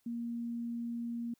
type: tone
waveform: sine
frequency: 235 Hz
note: A#3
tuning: 14 cents sharp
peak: -35 dBFS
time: 0.06-1.34 s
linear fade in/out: 5 ms
effects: white hiss -75 dBFS RMS until 1.39 s